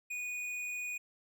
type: tone with hard clipping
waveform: sine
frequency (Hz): 2467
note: D#7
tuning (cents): -15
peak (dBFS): -38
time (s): 0.1-0.98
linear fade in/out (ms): 10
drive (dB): 10
effects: none

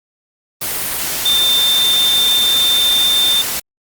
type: tone in noise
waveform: sine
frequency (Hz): 3586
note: A7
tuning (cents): +32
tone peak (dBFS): -11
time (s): 1.25-3.42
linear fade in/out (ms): 10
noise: white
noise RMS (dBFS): -20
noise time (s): 0.61-3.6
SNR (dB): +6
effects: Opus 32 kbps

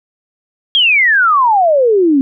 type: exponential sweep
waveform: sine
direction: down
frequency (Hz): 3315 to 261.6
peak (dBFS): -7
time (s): 0.75-2.21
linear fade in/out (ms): 0
effects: none

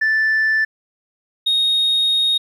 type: tone pair in turn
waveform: sine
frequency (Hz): 1760 / 3729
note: A6 / A#7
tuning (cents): 0 / 0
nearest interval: octave + minor second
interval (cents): 1300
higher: second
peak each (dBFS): -12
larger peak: neither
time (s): 0.01-0.65 / 1.46-2.38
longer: second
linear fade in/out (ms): 10
effects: tanh soft clip ceiling -12 dBFS + 9-bit

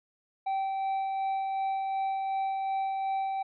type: tone with tremolo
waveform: triangle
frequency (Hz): 775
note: G5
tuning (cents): -20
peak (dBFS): -25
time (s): 0.46-3.43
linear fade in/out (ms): 10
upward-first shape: sine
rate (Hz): 2.7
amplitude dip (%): 25
effects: resampled to 11025 Hz

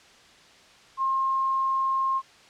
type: tone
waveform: sine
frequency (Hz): 1067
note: C6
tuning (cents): +34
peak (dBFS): -22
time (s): 0.97-2.22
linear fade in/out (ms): 50
effects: white hiss -53 dBFS RMS until 2.49 s + low-pass 5000 Hz 12 dB/octave

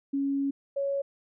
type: tone pair in turn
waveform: sine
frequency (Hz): 277.2 / 556.3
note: C#4 / C#5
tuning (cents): 0 / +6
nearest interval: octave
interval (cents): 1206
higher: second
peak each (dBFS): -25 / -26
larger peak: first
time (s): 0.13-0.51 / 0.76-1.02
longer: first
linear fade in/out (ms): 10
effects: none

